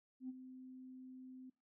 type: tone with ADSR envelope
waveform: sine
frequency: 257.5 Hz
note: C4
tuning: 28 cents flat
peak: -40 dBFS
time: 0.2-1.5 s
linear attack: 90 ms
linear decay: 30 ms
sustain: -11 dB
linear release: 7 ms
effects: noise-tail reverb RT60 0.3 s tail -24 dB re dry + tanh soft clip ceiling -36 dBFS